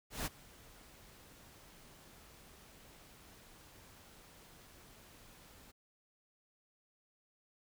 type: noise with ADSR envelope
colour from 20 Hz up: pink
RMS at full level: -37 dBFS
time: 0.1-5.72 s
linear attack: 160 ms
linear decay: 24 ms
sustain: -22 dB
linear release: 15 ms
effects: none